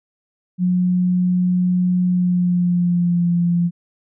sine tone with pitch glide, 180.5 to 172.95 Hz, F#3 to F3, -43 to -17 cents, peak -14 dBFS, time 0.58-3.71 s, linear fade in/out 50 ms, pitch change -74 cents, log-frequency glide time 2.05-3.29 s, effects none

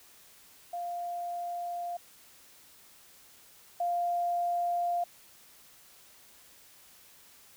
sine tone pair in turn, 698.5 / 698.5 Hz, F5 / F5, 0 / 0 cents, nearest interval unison, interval 0 cents, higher neither, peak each -33 / -27 dBFS, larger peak second, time 0.73-1.97 / 3.8-5.04 s, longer neither, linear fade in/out 5 ms, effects white hiss -57 dBFS RMS until 7.56 s

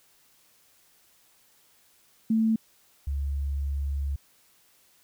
sine tone pair in turn, 222.3 / 70.02 Hz, A3 / C#2, +18 / +18 cents, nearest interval octave + minor sixth, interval 2000 cents, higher first, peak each -20 / -26 dBFS, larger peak first, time 2.3-2.56 / 3.07-4.16 s, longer second, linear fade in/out 5 ms, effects white hiss -62 dBFS RMS until 5.03 s

